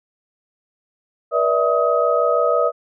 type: tone cluster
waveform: sine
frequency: 482.3 / 582 / 648 / 1262 Hz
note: B4 / D5 / E5 / D#6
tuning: -41 / -16 / -30 / +24 cents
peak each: -20 dBFS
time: 1.31-2.72 s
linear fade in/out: 50 ms
effects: none